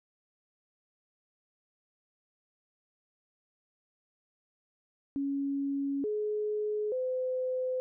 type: tone with pitch steps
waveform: sine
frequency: 278.4 / 422.8 / 511 Hz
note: C#4 / G#4 / C5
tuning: +8 / +31 / -41 cents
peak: -29 dBFS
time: 5.16-7.8 s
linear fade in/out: 0 ms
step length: 880 ms
effects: none